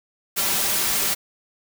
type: noise with comb filter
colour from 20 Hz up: white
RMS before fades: -22 dBFS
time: 0.36-1.15 s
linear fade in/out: 20 ms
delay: 5.1 ms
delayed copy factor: +0.5
effects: none